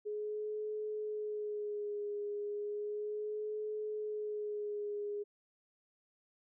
sine tone with vibrato, 419.3 Hz, G#4, 17 cents sharp, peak -36 dBFS, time 0.05-5.24 s, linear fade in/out 20 ms, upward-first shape sine, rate 0.34 Hz, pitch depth 30 cents each way, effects none

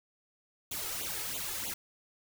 white noise with flanger, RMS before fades -37 dBFS, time 0.71-1.74 s, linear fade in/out 5 ms, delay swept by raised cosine 0.28 to 2.38 ms, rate 3.1 Hz, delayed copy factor +0.9, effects none

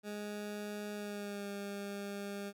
20% pulse tone with pitch glide, 207.7 to 201.2 Hz, G#3 to G3, 0 to +45 cents, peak -35 dBFS, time 0.03-2.53 s, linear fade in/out 50 ms, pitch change -55 cents, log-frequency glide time 0.94-1.48 s, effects none

